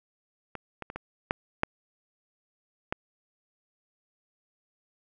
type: clicks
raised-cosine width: 0.5 ms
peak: -21 / -21 / -23 / -21 / -10 / -8 / -13 dBFS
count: 7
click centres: 0.553 / 0.823 / 0.901 / 0.96 / 1.309 / 1.634 / 2.925 s
effects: none